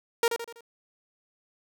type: tone with echo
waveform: sawtooth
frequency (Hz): 466.2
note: A#4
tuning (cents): 0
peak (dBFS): -16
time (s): 0.23-0.28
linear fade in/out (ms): 2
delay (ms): 82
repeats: 4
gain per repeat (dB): -7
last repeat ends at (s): 0.608
effects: none